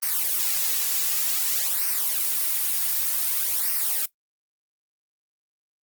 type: noise with flanger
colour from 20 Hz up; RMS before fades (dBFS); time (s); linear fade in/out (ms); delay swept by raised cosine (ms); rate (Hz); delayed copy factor
blue; -24; 0.02-4.06; 10; 0.27 to 3.27; 0.54; -0.7
effects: noise-tail reverb RT60 0.1 s tail -17 dB re dry + Opus 32 kbps